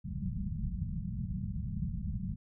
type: low-pass noise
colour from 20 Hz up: white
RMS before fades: -36 dBFS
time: 0.04-2.36 s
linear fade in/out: 20 ms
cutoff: 210 Hz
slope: 96 dB/octave
effects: none

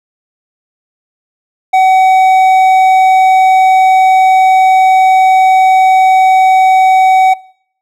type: tone with hard clipping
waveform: triangle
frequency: 755 Hz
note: F#5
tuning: 35 cents sharp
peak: -6 dBFS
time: 1.73-7.34 s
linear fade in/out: 10 ms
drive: 10 dB
effects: noise-tail reverb RT60 0.6 s tail -23 dB re dry

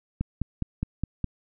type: click train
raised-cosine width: 5 ms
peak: -14 dBFS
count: 6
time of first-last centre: 0.21-1.243 s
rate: 4.84 Hz
effects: none

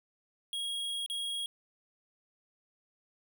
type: tone with dropouts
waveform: square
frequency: 3292 Hz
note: G#7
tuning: 16 cents flat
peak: -34 dBFS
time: 0.53-1.46 s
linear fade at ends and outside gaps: 1 ms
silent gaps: 1.062-1.099 s
effects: none

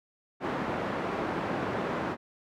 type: band-pass noise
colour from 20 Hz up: pink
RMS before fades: -32 dBFS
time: 0.4-2.17 s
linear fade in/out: 50 ms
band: 190 to 1400 Hz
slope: 12 dB/octave
effects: none

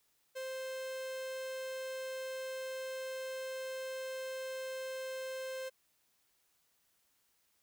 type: tone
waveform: 45% pulse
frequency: 523.3 Hz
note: C5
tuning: in tune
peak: -39 dBFS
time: 0.35-5.7 s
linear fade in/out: 20 ms
effects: white hiss -75 dBFS RMS until 7.62 s

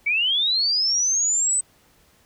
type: linear sweep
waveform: sine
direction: up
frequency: 2230 to 8150 Hz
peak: -18 dBFS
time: 0.06-1.61 s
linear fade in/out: 10 ms
effects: pink hiss -58 dBFS RMS until 2.25 s

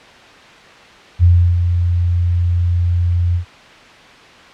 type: tone with ADSR envelope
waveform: sine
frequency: 87.31 Hz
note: F2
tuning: in tune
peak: -5 dBFS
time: 1.19-3.45 s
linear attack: 44 ms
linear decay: 330 ms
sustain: -7 dB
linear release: 100 ms
effects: white hiss -40 dBFS RMS until 4.53 s + low-pass 3000 Hz 12 dB/octave

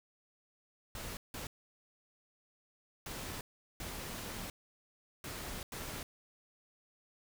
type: noise bursts at uneven times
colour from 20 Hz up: pink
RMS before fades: -43 dBFS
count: 6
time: 0.95-1.17 / 1.34-1.47 / 3.06-3.41 / 3.8-4.5 / 5.24-5.63 / 5.72-6.03 s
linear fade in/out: 2 ms
effects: none

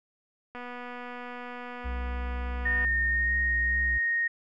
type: click train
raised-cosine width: 0.5 ms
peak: -26 dBFS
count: 564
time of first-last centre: 0.55-2.848 s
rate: 245 Hz
type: tone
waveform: triangle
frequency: 63 Hz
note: B1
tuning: 35 cents sharp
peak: -28 dBFS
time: 1.84-3.99 s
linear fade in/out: 20 ms
type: tone with pitch glide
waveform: sine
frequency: 1835 to 1860.6 Hz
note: A#6 to A#6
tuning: -28 to -4 cents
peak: -24 dBFS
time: 2.65-4.28 s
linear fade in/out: 10 ms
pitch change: +24 cents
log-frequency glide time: 3.06-3.31 s
effects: none

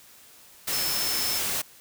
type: tone in noise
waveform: sine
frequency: 5274 Hz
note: E8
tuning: in tune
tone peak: -29 dBFS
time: 0.72-1.39 s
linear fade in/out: 10 ms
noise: white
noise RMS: -28 dBFS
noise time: 0.67-1.62 s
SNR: -4 dB
effects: white hiss -52 dBFS RMS until 1.8 s

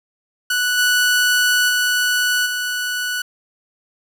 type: tone with level steps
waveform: sawtooth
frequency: 1479 Hz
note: F#6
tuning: 1 cent flat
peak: -13 / -10 / -12 / -17 dBFS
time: 0.5-3.22 s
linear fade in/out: 5 ms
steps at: 0.77 / 1.68 / 2.45 s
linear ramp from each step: 20 ms
effects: none

